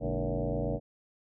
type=tone with frequency modulation; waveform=sine; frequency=207.7 Hz; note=G#3; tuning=in tune; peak=-28 dBFS; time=0-0.8 s; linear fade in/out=50 ms; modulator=88.3 Hz; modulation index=4.9; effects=none